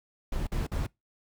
brown noise bursts, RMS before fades -30 dBFS, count 3, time 0.32-0.866 s, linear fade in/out 5 ms, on 150 ms, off 48 ms, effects noise-tail reverb RT60 0.2 s tail -24 dB re dry

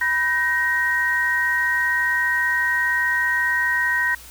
sine tone cluster, 987 / 1544 / 1879 Hz, B5 / G6 / A#6, -1 / -27 / +13 cents, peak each -28 / -24 / -19 dBFS, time 0.01-4.15 s, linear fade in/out 5 ms, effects added 60 Hz sine -46 dBFS peak until 4.3 s + white hiss -43 dBFS RMS until 4.3 s

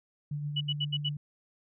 sine tone with tremolo, 146.7 Hz, D3, 2 cents flat, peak -30 dBFS, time 0.31-1.17 s, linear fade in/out 5 ms, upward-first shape triangle, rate 8 Hz, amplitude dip 40%
sine tone bursts, 2949 Hz, F#7, 6 cents flat, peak -28 dBFS, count 5, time 0.56-1.092 s, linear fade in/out 10 ms, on 48 ms, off 73 ms
effects none

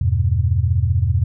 sine chord, E minor, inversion none, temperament equal, 82.41 / 98 / 123.47 Hz, E2 / G2 / B2, 0 / 0 / 0 cents, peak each -18 / -18 / -20 dBFS, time 0.01-1.24 s, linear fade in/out 5 ms, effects none

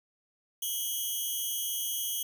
5% pulse tone pair together, 2983 / 3257 Hz, F#7 / G#7, +13 / -34 cents, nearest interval major second, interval 153 cents, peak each -27 / -24 dBFS, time 0.62-2.23 s, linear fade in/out 5 ms, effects none

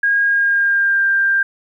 sine tone with pitch glide, 1631 to 1588.2 Hz, G#6 to G6, -32 to +22 cents, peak -12 dBFS, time 0.03-1.43 s, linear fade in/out 5 ms, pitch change -46 cents, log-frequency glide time 0.24-1.05 s, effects 9-bit

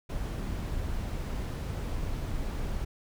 brown noise, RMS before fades -33 dBFS, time 0.09-2.85 s, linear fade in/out 10 ms, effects none

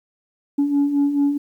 sine beating tone pair, 280.9 / 285.5 Hz, C#4 / D4, +23 / -49 cents, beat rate 4.6 Hz, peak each -22 / -15 dBFS, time 0.58-1.38 s, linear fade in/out 10 ms, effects tanh soft clip ceiling -12 dBFS + 9-bit

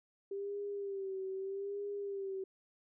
sine tone with vibrato, 393.3 Hz, G4, 6 cents sharp, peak -37 dBFS, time 0.31-2.44 s, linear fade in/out 5 ms, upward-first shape sine, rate 0.8 Hz, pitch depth 56 cents each way, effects none

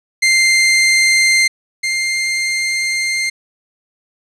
sawtooth tone pair in turn, 2093 / 2103 Hz, C7 / C7, 0 / +8 cents, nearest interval unison, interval 8 cents, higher second, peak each -6 / -12 dBFS, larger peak first, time 0.22-1.48 / 1.83-3.3 s, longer second, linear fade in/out 10 ms, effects resampled to 22050 Hz + 8-bit

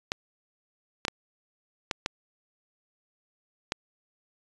clicks, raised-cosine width 0.2 ms, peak -10 dBFS, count 6, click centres 0.119 / 1.051 / 1.082 / 1.912 / 2.061 / 3.721 s, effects resampled to 22050 Hz

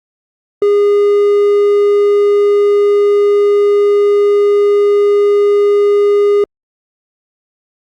triangle tone, 408.9 Hz, G#4, 27 cents flat, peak -5 dBFS, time 0.62-6.44 s, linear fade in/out 2 ms, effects Opus 48 kbps

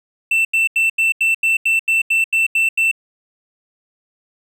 triangle tone bursts, 2676 Hz, E7, 25 cents sharp, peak -11 dBFS, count 12, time 0.31-2.914 s, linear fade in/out 5 ms, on 140 ms, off 84 ms, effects none

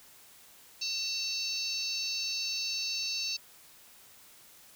harmonic tone with a mistuned harmonic, 896 Hz, A5, 31 cents sharp, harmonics 3 / 4 / 5 / 6 / 7, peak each -39 / -40 / -34 / -39 / -41 dBFS, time 0.81-3.37 s, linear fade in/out 10 ms, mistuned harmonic 4, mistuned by +140 cents, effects white hiss -56 dBFS RMS until 4.75 s

